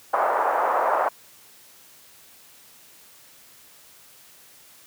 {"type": "band-pass noise", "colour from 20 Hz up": "pink", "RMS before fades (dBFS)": -22, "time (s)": [0.13, 1.09], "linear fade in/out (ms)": 10, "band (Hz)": [610, 1200], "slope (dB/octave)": 24, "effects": ["white hiss -51 dBFS RMS until 4.86 s", "high-pass 60 Hz 12 dB/octave"]}